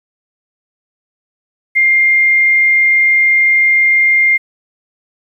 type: tone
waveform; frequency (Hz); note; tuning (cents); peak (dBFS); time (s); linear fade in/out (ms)
sine; 2111; C7; +15; -7; 1.75-4.38; 20
effects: 8-bit